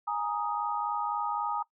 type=chord; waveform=sine; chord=Ab suspended second; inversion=none; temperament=just; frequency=830.6 / 934.4 / 1245.9 Hz; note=Ab5 / Bb5 / Eb6; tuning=0 / +4 / +2 cents; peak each=-33 dBFS; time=0.07-1.63 s; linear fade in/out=10 ms; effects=noise-tail reverb RT60 0.1 s tail -20 dB re dry